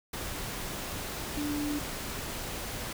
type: tone in noise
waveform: sine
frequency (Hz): 293.7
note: D4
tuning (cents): 0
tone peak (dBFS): -30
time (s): 1.37-1.79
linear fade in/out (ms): 5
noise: pink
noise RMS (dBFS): -37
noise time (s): 0.13-2.93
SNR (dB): +4
effects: none